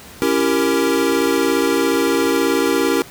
square chord, C# diminished seventh, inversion none, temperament equal with one note detuned, 277.2 / 335 / 392 / 466.2 Hz, C#4 / E4 / G4 / Bb4, 0 / +28 / 0 / 0 cents, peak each -21 dBFS, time 0.22-3.02 s, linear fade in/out 0 ms, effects pink hiss -39 dBFS RMS until 3.1 s + high-pass 60 Hz 12 dB/octave

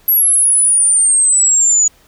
sine exponential sweep, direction down, 11690 to 6830 Hz, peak -8 dBFS, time 0.08-1.88 s, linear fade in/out 5 ms, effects pink hiss -50 dBFS RMS until 2.07 s

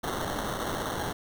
violet noise with sample-and-hold, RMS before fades -32 dBFS, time 0.03-1.13 s, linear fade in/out 10 ms, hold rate 2450 Hz, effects none

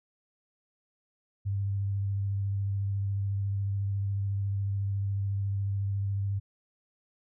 sine tone with vibrato, 99.2 Hz, G2, 21 cents sharp, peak -27 dBFS, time 1.45-6.4 s, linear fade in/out 20 ms, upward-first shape sine, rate 14 Hz, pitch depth 16 cents each way, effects none

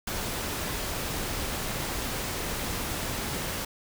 pink noise, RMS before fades -32 dBFS, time 0.07-3.65 s, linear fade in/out 5 ms, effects none

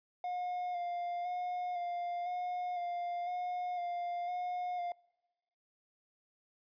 triangle tone with vibrato, 710 Hz, F5, 28 cents sharp, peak -33 dBFS, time 0.24-4.92 s, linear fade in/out 2 ms, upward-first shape square, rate 0.99 Hz, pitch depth 21 cents each way, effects noise-tail reverb RT60 1.0 s tail -25 dB re dry + resampled to 11025 Hz

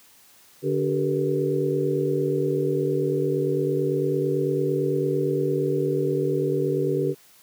sine tone cluster, 146.8 / 290.2 / 386.6 / 435.4 / 475.7 Hz, D3 / D4 / G4 / A4 / A#4, 0 / -21 / -24 / -18 / +35 cents, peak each -27 / -29 / -24 / -31 / -28 dBFS, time 0.62-7.15 s, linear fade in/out 50 ms, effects white hiss -54 dBFS RMS until 7.42 s + high-pass 80 Hz 12 dB/octave

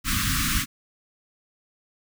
pink band-stop noise, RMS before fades -24 dBFS, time 0.04-0.66 s, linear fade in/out 50 ms, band 300 to 1100 Hz, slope 96 dB/octave, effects none

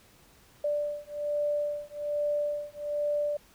sine beating tone pair, 587.3 / 588.5 Hz, D5 / D5, 0 / +3 cents, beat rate 1.2 Hz, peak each -31 dBFS, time 0.64-3.37 s, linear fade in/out 5 ms, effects pink hiss -59 dBFS RMS until 3.54 s

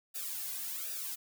blue noise with flanger, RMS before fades -39 dBFS, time 0.14-1.16 s, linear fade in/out 20 ms, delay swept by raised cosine 0.94 to 2.24 ms, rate 1.3 Hz, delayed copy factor -0.8, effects none

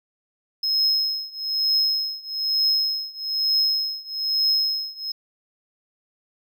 triangle tone with tremolo, 5150 Hz, E8, 41 cents flat, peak -15 dBFS, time 0.63-5.12 s, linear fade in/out 5 ms, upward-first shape triangle, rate 1.1 Hz, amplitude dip 95%, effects none

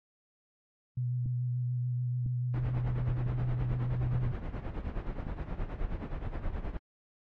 sine tone with vibrato, 123.47 Hz, B2, in tune, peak -29 dBFS, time 0.97-4.32 s, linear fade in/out 5 ms, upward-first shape sine, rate 6.9 Hz, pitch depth 20 cents each way
click train, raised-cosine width 5 ms, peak -26 dBFS, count 5, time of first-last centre 1.26-5.268 s, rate 0.998 Hz
brown noise with tremolo, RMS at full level -33 dBFS, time 2.54-6.77 s, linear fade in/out 0 ms, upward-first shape sine, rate 9.5 Hz, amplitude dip 70%
effects low-pass 2000 Hz 12 dB/octave + AAC 32 kbps

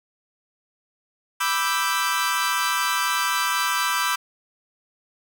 sawtooth chord, E minor seventh, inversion second, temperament equal, 987.8 / 1174.7 / 1318.5 / 1568 Hz, B5 / D6 / E6 / G6, 0 / 0 / 0 / 0 cents, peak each -23 dBFS, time 1.4-4.16 s, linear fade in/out 10 ms, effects none

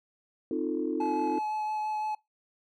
sine chord, F dominant seventh, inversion second, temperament equal with one note detuned, 261.6 / 311.1 / 349.2 / 444.3 Hz, C4 / Eb4 / F4 / A4, 0 / 0 / 0 / +17 cents, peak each -34 / -31 / -33 / -34 dBFS, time 0.51-1.39 s, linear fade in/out 2 ms
triangle tone with vibrato, 856 Hz, A5, 48 cents flat, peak -27 dBFS, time 1-2.15 s, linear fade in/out 5 ms, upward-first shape sine, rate 5.9 Hz, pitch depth 10 cents each way
effects noise-tail reverb RT60 0.2 s tail -24 dB re dry + tanh soft clip ceiling -17 dBFS

